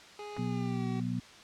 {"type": "tone with pitch glide", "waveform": "25% pulse", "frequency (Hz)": [415.3, 380.8], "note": ["G#4", "F#4"], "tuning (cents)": [0, 50], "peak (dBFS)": -37, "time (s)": [0.19, 1], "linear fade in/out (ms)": 2, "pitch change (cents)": -150, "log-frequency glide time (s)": [0.44, 0.88]}
{"type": "clicks", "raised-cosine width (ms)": 0.5, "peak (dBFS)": -31, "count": 2, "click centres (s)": [0.366, 0.372]}
{"type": "harmonic tone", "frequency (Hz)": 60.8, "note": "B1", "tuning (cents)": -26, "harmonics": [2, 3, 4], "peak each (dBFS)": [-35, -35, -35], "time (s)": [0.38, 1.2], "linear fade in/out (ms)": 5}
{"effects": ["white hiss -52 dBFS RMS until 1.43 s", "low-pass 5000 Hz 12 dB/octave"]}